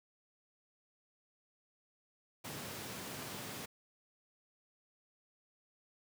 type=high-pass noise; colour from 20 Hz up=pink; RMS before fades=-45 dBFS; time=2.44-3.66 s; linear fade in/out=10 ms; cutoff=100 Hz; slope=24 dB/octave; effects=none